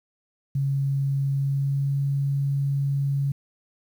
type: tone with pitch glide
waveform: sine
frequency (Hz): 138 to 139.44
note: C#3 to C#3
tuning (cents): -7 to +11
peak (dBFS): -21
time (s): 0.55-3.32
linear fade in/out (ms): 5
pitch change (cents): +18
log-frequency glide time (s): 1.31-1.97
effects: 9-bit